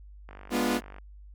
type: click train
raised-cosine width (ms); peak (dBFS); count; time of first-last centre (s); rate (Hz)
0.5; -30; 35; 0.29-0.984; 49
type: chord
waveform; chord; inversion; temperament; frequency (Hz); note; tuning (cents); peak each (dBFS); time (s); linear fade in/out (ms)
sawtooth; G# diminished seventh; none; equal with one note detuned; 207.7 / 245.1 / 293.7 / 349.2; G#3 / B3 / D4 / F4; 0 / -13 / 0 / 0; -28 / -23 / -29 / -27; 0.5-0.81; 50
effects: added 50 Hz sine -45 dBFS peak until 1.34 s + MP3 96 kbps